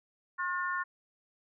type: harmonic tone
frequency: 358.6 Hz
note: F4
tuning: 46 cents sharp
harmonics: 3 / 4 / 5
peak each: -34 / -35 / -36 dBFS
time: 0.38-0.84 s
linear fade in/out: 20 ms
effects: none